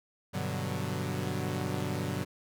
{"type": "chord", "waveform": "sawtooth", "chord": "G major seventh", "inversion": "none", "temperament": "equal", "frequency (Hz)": [98, 123.47, 146.83, 185], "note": ["G2", "B2", "D3", "F#3"], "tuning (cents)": [0, 0, 0, 0], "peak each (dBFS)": -33, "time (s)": [0.33, 2.25], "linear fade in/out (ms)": 20, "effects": []}